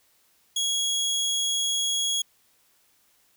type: tone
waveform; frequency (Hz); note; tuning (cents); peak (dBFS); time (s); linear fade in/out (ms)
25% pulse; 3322; G#7; 0; -20; 0.56-2.22; 5
effects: white hiss -64 dBFS RMS until 3.36 s